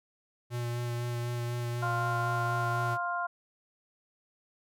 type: tone with vibrato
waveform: square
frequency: 120.1 Hz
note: B2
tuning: 48 cents flat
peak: -32 dBFS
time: 0.5-2.98 s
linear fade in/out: 50 ms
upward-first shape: sine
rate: 4 Hz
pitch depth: 15 cents each way
type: harmonic tone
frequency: 349.9 Hz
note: F4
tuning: 3 cents sharp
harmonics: 2 / 3 / 4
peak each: -34 / -34 / -34 dBFS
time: 1.82-3.27 s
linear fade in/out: 10 ms
effects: none